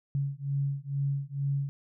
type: beating tone pair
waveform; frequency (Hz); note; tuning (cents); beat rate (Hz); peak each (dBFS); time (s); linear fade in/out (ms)
sine; 138.59 / 140.79; C#3 / C#3; 0 / +27; 2.2; -31; 0.15-1.69; 0
effects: none